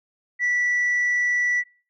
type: tone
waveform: sine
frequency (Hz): 1959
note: B6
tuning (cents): -15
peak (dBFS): -17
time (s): 0.39-1.64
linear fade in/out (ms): 50
effects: noise-tail reverb RT60 0.4 s tail -21 dB re dry + tanh soft clip ceiling -17 dBFS